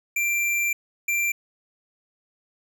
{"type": "tone bursts at uneven times", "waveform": "square", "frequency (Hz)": 2360, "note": "D7", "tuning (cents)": 8, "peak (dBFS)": -22, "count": 2, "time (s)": [[0.16, 0.73], [1.08, 1.32]], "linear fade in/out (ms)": 5, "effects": []}